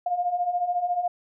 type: beating tone pair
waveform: sine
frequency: 698.5 / 712.5 Hz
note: F5 / F5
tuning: 0 / +34 cents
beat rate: 14 Hz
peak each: -29 / -24 dBFS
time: 0.06-1.08 s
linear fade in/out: 5 ms
effects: none